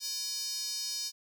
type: tone with high-pass filter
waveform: square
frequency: 337.4 Hz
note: E4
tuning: 40 cents sharp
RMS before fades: -36 dBFS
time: 0-1.12 s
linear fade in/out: 50 ms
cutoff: 5000 Hz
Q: 4.7
effects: none